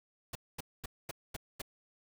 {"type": "noise bursts", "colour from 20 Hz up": "pink", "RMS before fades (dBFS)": -40, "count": 6, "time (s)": [0.33, 1.618], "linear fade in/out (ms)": 5, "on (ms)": 23, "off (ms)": 230, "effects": []}